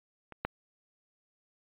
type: clicks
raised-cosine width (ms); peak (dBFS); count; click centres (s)
0.5; -30 / -15; 2; 0.323 / 0.45
effects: resampled to 8000 Hz